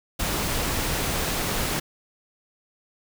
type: noise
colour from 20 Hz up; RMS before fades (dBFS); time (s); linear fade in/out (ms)
pink; -26; 0.19-1.8; 10
effects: none